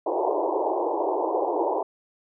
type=band-pass noise; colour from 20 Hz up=pink; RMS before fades=-25 dBFS; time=0.06-1.83 s; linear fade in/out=5 ms; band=320 to 1000 Hz; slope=96 dB/octave; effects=none